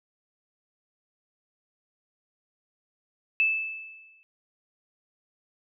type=tone with exponential decay; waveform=sine; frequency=2627 Hz; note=E7; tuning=7 cents flat; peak=-18 dBFS; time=3.4-4.23 s; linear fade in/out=0 ms; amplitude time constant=180 ms; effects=none